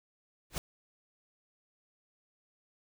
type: noise with exponential growth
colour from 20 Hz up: pink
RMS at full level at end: -29 dBFS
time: 0.5-0.58 s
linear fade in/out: 1 ms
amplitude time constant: 17 ms
effects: none